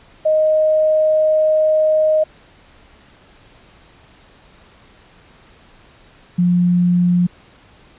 sine tone pair in turn, 622.3 / 176.96 Hz, D#5 / F3, 0 / +23 cents, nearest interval octave + minor seventh, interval 2177 cents, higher first, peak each -11 dBFS, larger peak neither, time 0.25-2.24 / 6.38-7.27 s, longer first, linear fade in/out 10 ms, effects pink hiss -48 dBFS RMS until 7.98 s + resampled to 8000 Hz

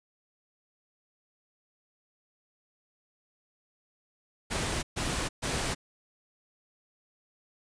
pink noise bursts, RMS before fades -31 dBFS, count 3, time 4.5-5.75 s, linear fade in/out 20 ms, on 330 ms, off 130 ms, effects resampled to 22050 Hz

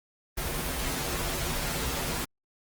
pink noise with comb filter, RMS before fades -31 dBFS, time 0.37-2.25 s, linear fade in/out 10 ms, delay 9.7 ms, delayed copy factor -0.8, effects Opus 24 kbps

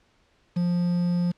triangle tone with quantisation, 175.4 Hz, F3, 8 cents sharp, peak -19 dBFS, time 0.56-1.32 s, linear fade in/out 10 ms, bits 7, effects pink hiss -64 dBFS RMS until 1.37 s + low-pass 5000 Hz 12 dB/octave

